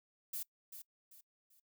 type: noise with echo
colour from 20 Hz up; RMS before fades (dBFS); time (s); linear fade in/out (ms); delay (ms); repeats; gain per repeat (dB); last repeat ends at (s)
violet; -41; 0.33-0.43; 5; 390; 3; -9; 1.6
effects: noise-tail reverb RT60 0.1 s tail -23 dB re dry